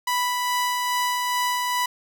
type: tone with tremolo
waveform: sawtooth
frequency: 987.8 Hz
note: B5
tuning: in tune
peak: -17 dBFS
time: 0.07-1.86 s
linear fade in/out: 5 ms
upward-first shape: sine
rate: 2.4 Hz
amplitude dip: 25%
effects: none